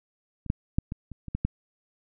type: clicks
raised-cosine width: 5 ms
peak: -27 / -12 / -10 / -20 / -27 / -25 / -16 / -12 dBFS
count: 8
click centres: 0.463 / 0.501 / 0.785 / 0.921 / 1.117 / 1.283 / 1.35 / 1.45 s
effects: none